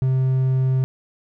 triangle tone, 130.81 Hz, C3, in tune, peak -14 dBFS, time 0.02-0.84 s, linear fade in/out 0 ms, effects none

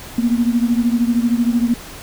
sine beating tone pair, 233.1 / 246.1 Hz, A#3 / B3, 0 / -6 cents, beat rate 13 Hz, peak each -15 / -18 dBFS, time 0.18-1.74 s, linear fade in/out 5 ms, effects pink hiss -35 dBFS RMS until 2.02 s

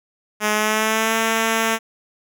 5% pulse tone with pitch glide, 211.9 to 224.5 Hz, G#3 to A3, +35 to +35 cents, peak -6 dBFS, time 0.4-1.79 s, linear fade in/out 50 ms, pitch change +100 cents, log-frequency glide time 0.52-1.16 s, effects none

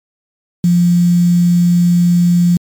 sine tone with quantisation, 174.61 Hz, F3, in tune, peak -7 dBFS, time 0.64-2.57 s, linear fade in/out 2 ms, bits 5, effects MP3 96 kbps

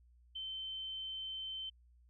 sine tone, 3088 Hz, G7, 27 cents flat, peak -40 dBFS, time 0.35-1.7 s, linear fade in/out 10 ms, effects added 60 Hz sine -62 dBFS peak until 2.09 s

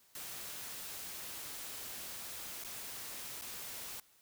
white noise with dropouts, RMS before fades -45 dBFS, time 0.15-4 s, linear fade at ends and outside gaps 2 ms, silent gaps 2.639-2.646 / 3.413-3.419 s, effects white hiss -67 dBFS RMS until 4.21 s

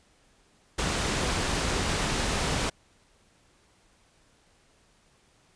pink low-pass noise, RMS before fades -28 dBFS, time 0.78-2.7 s, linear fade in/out 10 ms, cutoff 8700 Hz, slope 12 dB/octave, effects pink hiss -63 dBFS RMS until 5.55 s + resampled to 22050 Hz

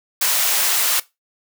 white high-pass noise, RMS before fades -18 dBFS, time 0.21-1 s, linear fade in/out 5 ms, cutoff 660 Hz, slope 12 dB/octave, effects noise-tail reverb RT60 0.2 s tail -19 dB re dry

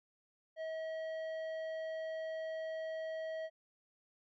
sine tone with tanh clipping, 640 Hz, D#5, 49 cents sharp, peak -40 dBFS, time 0.56-3.5 s, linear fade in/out 50 ms, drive 10 dB, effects none

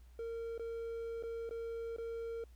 triangle tone with dropouts, 460 Hz, A#4, 23 cents flat, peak -37 dBFS, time 0.19-2.44 s, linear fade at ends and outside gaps 2 ms, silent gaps 0.579-0.595 / 1.226-1.235 / 1.493-1.509 / 1.964-1.983 s, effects added 60 Hz sine -55 dBFS peak until 2.55 s + pink hiss -72 dBFS RMS until 2.55 s

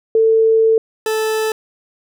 sine / 40% pulse tone pair in turn, 446.2 / 437.5 Hz, A4 / A4, +24 / -10 cents, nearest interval unison, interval 34 cents, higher first, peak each -9 / -15 dBFS, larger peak first, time 0.15-0.78 / 1.06-1.52 s, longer first, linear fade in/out 2 ms, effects none

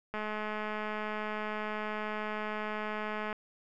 click train, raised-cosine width 0.5 ms, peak -22 dBFS, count 680, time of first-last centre 0.14-3.328 s, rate 213 Hz, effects none

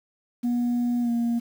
sine tone with pitch glide, 241.4 to 235.2 Hz, B3 to A#3, -39 to +16 cents, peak -19 dBFS, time 0.43-1.4 s, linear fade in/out 20 ms, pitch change -45 cents, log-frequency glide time 1.01-1.1 s, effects tanh soft clip ceiling -20 dBFS + 8-bit

